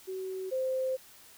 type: tone pair in turn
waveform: sine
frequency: 376.8 / 520.7 Hz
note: F#4 / C5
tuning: +32 / -8 cents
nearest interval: tritone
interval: 560 cents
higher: second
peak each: -34 / -28 dBFS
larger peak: second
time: 0.07-0.51 / 0.51-0.97 s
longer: second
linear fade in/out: 20 ms
effects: white hiss -55 dBFS RMS until 1.37 s